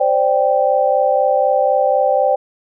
sine chord, C suspended second, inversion none, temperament equal, 523.3 / 587.3 / 784 Hz, C5 / D5 / G5, 0 / 0 / 0 cents, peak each -16 dBFS, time 0-2.36 s, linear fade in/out 10 ms, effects none

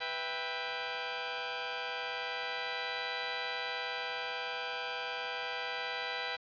10% pulse chord, E minor, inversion second, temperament just, 494.4 / 659.3 / 791.1 Hz, B4 / E5 / G5, +2 / 0 / +16 cents, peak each -31 / -34 / -30 dBFS, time 0-6.37 s, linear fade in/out 20 ms, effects resampled to 11025 Hz + 9-bit

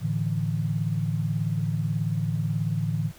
sine chord, A suspended fourth, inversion none, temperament just, 110 / 146.67 / 165 Hz, A2 / D3 / E3, 0 / -2 / +2 cents, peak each -28 dBFS, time 0-3.12 s, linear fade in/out 50 ms, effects pink hiss -51 dBFS RMS until 3.18 s

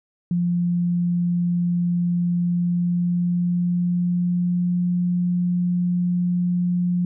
sine tone with pitch glide, 174.61 to 177.25 Hz, F3 to F3, 0 to +26 cents, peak -18 dBFS, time 0.31-7.05 s, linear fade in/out 2 ms, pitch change +26 cents, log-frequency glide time 2.38-4.83 s, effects none

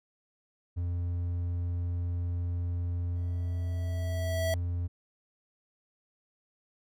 triangle tone, 87.31 Hz, F2, in tune, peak -27 dBFS, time 0.76-4.88 s, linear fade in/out 20 ms
square tone with exponential growth, 653 Hz, E5, 17 cents flat, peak -28 dBFS, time 3.16-4.54 s, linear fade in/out 1 ms, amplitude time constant 300 ms
effects none

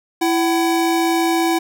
square tone pair together, 332.9 / 758.6 Hz, E4 / F#5, +17 / +43 cents, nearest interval octave + major second, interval 1426 cents, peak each -17 / -21 dBFS, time 0.21-1.59 s, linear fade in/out 10 ms, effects none

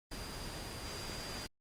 sine tone in noise, 4800 Hz, D8, 37 cents sharp, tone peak -48 dBFS, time 0.11-1.47 s, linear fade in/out 10 ms, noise pink, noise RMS -43 dBFS, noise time 0.11-1.47 s, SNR -8 dB, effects low-pass 10000 Hz 12 dB/octave + Opus 24 kbps

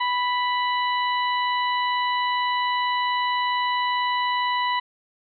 harmonic tone, 987.8 Hz, B5, in tune, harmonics 1 / 2 / 3 / 4, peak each -22 / -28 / -32 / -34 dBFS, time 0-4.8 s, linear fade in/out 10 ms, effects none

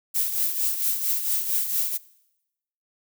violet noise with tremolo, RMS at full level -22 dBFS, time 0.14-1.98 s, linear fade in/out 20 ms, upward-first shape triangle, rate 4.4 Hz, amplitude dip 65%, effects noise-tail reverb RT60 0.9 s tail -21 dB re dry

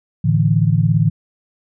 sine chord, A suspended fourth, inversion none, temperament equal, 110 / 146.83 / 164.81 Hz, A2 / D3 / E3, 0 / 0 / 0 cents, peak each -16 dBFS, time 0.24-1.1 s, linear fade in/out 10 ms, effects none

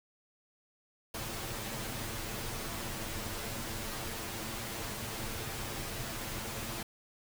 pink noise with comb filter, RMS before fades -39 dBFS, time 1.14-6.83 s, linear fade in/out 5 ms, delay 8.9 ms, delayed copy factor +0.65, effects none

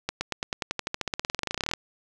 accelerating click train, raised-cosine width 0.2 ms, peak -10 dBFS, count 29, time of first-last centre 0.09-1.736 s, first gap 120 ms, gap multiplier 0.94, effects none

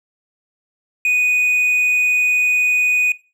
triangle tone, 2482 Hz, D#7, 5 cents flat, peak -12 dBFS, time 1.05-3.12 s, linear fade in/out 2 ms, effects noise-tail reverb RT60 0.3 s tail -18 dB re dry

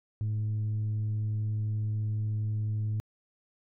sine tone with frequency modulation, 106.9 Hz, A2, 49 cents flat, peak -26 dBFS, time 0.21-3 s, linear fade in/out 0 ms, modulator 111 Hz, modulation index 0.2, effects tanh soft clip ceiling -25 dBFS

